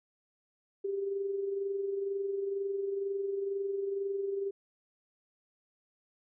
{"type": "tone with amplitude modulation", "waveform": "sine", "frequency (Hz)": 395.3, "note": "G4", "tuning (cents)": 15, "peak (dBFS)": -29, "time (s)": [0.84, 4.51], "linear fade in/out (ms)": 10, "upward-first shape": "sine", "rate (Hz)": 22.1, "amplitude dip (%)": 45, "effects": []}